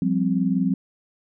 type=chord; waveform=sine; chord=F suspended second; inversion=none; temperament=equal with one note detuned; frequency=176.03 / 196 / 261.6 Hz; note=F3 / G3 / C4; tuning=+14 / 0 / 0 cents; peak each=-23 dBFS; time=0.02-0.74 s; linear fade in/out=2 ms; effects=none